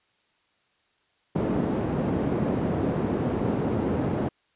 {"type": "band-pass noise", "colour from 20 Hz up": "white", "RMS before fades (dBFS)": -26, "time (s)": [1.35, 4.29], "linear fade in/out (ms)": 10, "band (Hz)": [100, 350], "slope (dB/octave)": 12, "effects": ["white hiss -68 dBFS RMS until 4.55 s", "resampled to 8000 Hz"]}